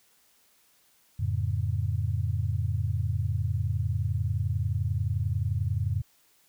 sine chord, F augmented, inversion none, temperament equal with one note detuned, 87.31 / 107.18 / 138.59 Hz, F2 / A2 / C#3, 0 / -45 / 0 cents, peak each -29 / -28 / -33 dBFS, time 1.19-6.02 s, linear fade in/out 10 ms, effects white hiss -64 dBFS RMS until 6.48 s

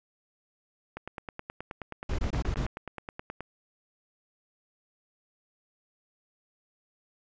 click train, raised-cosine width 0.5 ms, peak -22 dBFS, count 24, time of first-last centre 0.97-3.406 s, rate 9.44 Hz
brown noise bursts, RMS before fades -29 dBFS, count 5, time 2.09-2.662 s, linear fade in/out 5 ms, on 96 ms, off 23 ms
effects resampled to 16000 Hz

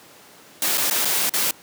white noise with dropouts, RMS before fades -21 dBFS, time 0.62-1.51 s, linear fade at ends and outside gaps 2 ms, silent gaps 0.775-0.779 / 0.9-0.909 / 1.049-1.053 / 1.295-1.337 s, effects pink hiss -47 dBFS RMS until 1.62 s + high-pass 200 Hz 12 dB/octave

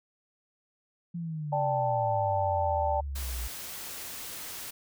sine exponential sweep, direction down, 174.1 to 58.27 Hz, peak -32 dBFS, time 1.14-3.48 s, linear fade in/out 10 ms
sine chord, D suspended fourth, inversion none, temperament equal, 587.3 / 784 / 880 Hz, D5 / G5 / A5, 0 / 0 / 0 cents, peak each -30 dBFS, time 1.52-3.01 s, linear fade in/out 10 ms
white noise, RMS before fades -40 dBFS, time 3.15-4.71 s, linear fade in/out 10 ms
effects none

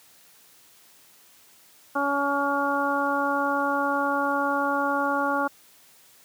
harmonic tone, 281.9 Hz, C#4, 29 cents sharp, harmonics 1 / 2 / 3 / 4 / 5, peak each -29 / -29 / -28 / -28 / -28 dBFS, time 1.95-5.48 s, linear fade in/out 10 ms, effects white hiss -55 dBFS RMS until 6.24 s + high-pass 100 Hz 12 dB/octave

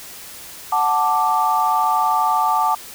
sine chord, D major, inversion first, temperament equal, 740 / 880 / 1174.7 Hz, F#5 / A5 / D6, 0 / 0 / 0 cents, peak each -21 / -18 / -19 dBFS, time 0.72-2.75 s, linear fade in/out 5 ms, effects white hiss -37 dBFS RMS until 2.94 s

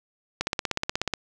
click train, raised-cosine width 0.2 ms, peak -8 dBFS, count 13, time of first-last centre 0.41-1.137 s, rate 16.5 Hz, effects none

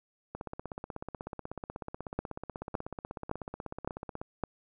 two click trains, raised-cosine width 1 ms, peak -24 / -17 dBFS, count 64 / 5, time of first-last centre 0.35-4.215 / 2.19-4.437 s, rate 16.3 / 1.78 Hz, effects none

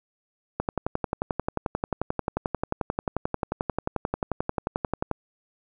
click train, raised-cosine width 1 ms, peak -11 dBFS, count 52, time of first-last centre 0.6-5.113 s, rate 11.3 Hz, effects none

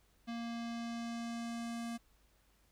square tone with low-pass filter sweep, 233.1 Hz, A#3, in tune, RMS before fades -41 dBFS, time 0.27-1.98 s, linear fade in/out 20 ms, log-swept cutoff 4300 to 9900 Hz, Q 1.2, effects added 50 Hz sine -70 dBFS peak until 2.71 s + pink hiss -72 dBFS RMS until 2.71 s

